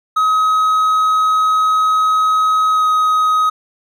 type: tone with pitch glide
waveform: triangle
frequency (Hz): 1270 to 1260.5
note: D#6 to D#6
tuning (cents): +35 to +22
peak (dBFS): -9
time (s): 0.16-3.5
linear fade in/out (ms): 10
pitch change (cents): -13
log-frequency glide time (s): 2.72-2.84
effects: none